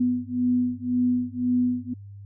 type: beating tone pair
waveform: sine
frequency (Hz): 246.9 / 248.8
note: B3 / B3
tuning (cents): 0 / +13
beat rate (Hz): 1.9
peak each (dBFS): -24 / -24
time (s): 0-1.94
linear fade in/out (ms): 10
effects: added 100 Hz sine -39 dBFS peak until 2.25 s